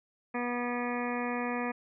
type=harmonic tone; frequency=243.2 Hz; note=B3; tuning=26 cents flat; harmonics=1 / 2 / 3 / 4 / 5 / 7 / 8 / 9 / 10; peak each=-34 / -37 / -39 / -40 / -41 / -42 / -43 / -44 / -44 dBFS; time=0.34-1.72 s; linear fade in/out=10 ms; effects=none